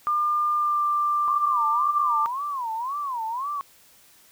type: tone with pitch glide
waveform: sine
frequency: 1200 to 1184.8 Hz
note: D6 to D6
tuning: +37 to +15 cents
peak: -20 dBFS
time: 0.07-2.26 s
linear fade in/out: 0 ms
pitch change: -22 cents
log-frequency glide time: 0.56-0.82 s
type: tone with vibrato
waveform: sine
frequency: 1020 Hz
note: C6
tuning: 44 cents flat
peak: -26 dBFS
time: 1.28-3.61 s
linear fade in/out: 0 ms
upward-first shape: sine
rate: 1.9 Hz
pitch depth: 250 cents each way
effects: white hiss -55 dBFS RMS until 4.31 s